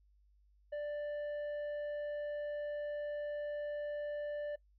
sine tone with tanh clipping, 589 Hz, D5, 5 cents sharp, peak -38 dBFS, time 0.72-4.56 s, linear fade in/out 10 ms, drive 6 dB, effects noise-tail reverb RT60 0.1 s tail -20 dB re dry + added 50 Hz sine -65 dBFS peak until 4.78 s

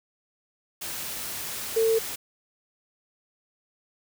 sine tone in noise, 450 Hz, A4, 39 cents sharp, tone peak -19 dBFS, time 1.76-1.99 s, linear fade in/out 10 ms, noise white, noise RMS -34 dBFS, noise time 0.81-2.16 s, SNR +12 dB, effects none

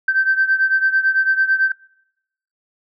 sine beating tone pair, 1552 / 1561 Hz, G6 / G6, -18 / -8 cents, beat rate 9 Hz, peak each -15 / -18 dBFS, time 0.08-1.72 s, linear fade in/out 5 ms, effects noise-tail reverb RT60 0.9 s tail -26 dB re dry + tanh soft clip ceiling -6 dBFS

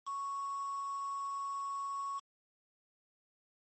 sine tone with quantisation, 1108.7 Hz, C#6, in tune, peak -36 dBFS, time 0.06-2.2 s, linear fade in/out 20 ms, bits 8, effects MP3 32 kbps

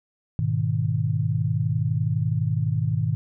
sine chord, G# minor, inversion none, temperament equal, 103.83 / 123.47 / 155.56 Hz, G#2 / B2 / D#3, 0 / 0 / 0 cents, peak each -25 dBFS, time 0.39-3.15 s, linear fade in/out 0 ms, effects none

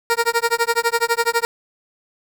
15% pulse tone with tremolo, 466.2 Hz, A#4, in tune, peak -7 dBFS, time 0.1-1.45 s, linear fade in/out 0 ms, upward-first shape sine, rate 12 Hz, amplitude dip 100%, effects 8-bit

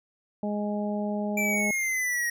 harmonic tone, 207.7 Hz, G#3, in tune, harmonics 1 / 2 / 3 / 4, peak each -28 / -36 / -33 / -38 dBFS, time 0.43-1.71 s, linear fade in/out 2 ms
square exponential sweep, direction down, 2349 to 1878 Hz, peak -26 dBFS, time 1.37-2.3 s, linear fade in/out 5 ms
effects none

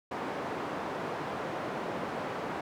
white band-pass noise, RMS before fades -36 dBFS, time 0.11-2.61 s, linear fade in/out 5 ms, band 170 to 900 Hz, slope 12 dB/octave, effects none

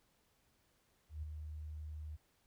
sine tone with ADSR envelope, 76.6 Hz, D#2, 27 cents flat, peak -38 dBFS, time 1.09-2.17 s, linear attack 140 ms, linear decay 5 ms, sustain -5 dB, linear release 21 ms, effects pink hiss -75 dBFS RMS until 2.46 s

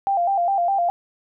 sine tone with vibrato, 740 Hz, F#5, in tune, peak -17 dBFS, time 0.07-0.9 s, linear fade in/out 0 ms, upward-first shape square, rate 4.9 Hz, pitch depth 110 cents each way, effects none

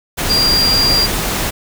sine tone in noise, 4768 Hz, D8, 25 cents sharp, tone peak -11 dBFS, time 0.29-1.07 s, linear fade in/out 20 ms, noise pink, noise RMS -18 dBFS, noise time 0.17-1.51 s, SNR +4 dB, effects none

